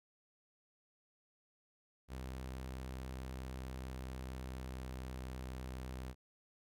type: tone with pitch glide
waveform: sawtooth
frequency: 64.6 to 64.01 Hz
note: C2 to C2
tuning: -21 to -37 cents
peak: -39 dBFS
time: 2.08-6.15 s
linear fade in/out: 50 ms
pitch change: -16 cents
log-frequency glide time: 3.57-5.26 s
effects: none